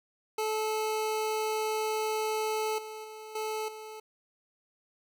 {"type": "tone with level steps", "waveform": "25% pulse", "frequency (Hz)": 434.1, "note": "A4", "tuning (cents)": -23, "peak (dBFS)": [-25, -36, -39, -28, -38], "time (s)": [0.38, 4], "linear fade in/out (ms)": 5, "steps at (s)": [2.78, 3.04, 3.35, 3.68], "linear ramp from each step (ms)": 5, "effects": []}